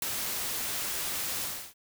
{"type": "noise with ADSR envelope", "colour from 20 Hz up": "white", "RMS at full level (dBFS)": -27, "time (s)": [0.02, 1.74], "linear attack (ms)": 4, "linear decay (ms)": 4, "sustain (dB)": -6, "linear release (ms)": 320, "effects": []}